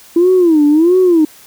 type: tone with vibrato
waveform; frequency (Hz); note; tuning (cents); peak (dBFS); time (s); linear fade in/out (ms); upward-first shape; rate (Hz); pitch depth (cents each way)
sine; 330; E4; +2; -5; 0.16-1.25; 5; sine; 1.5; 210
effects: tanh soft clip ceiling -2 dBFS + white hiss -41 dBFS RMS until 1.46 s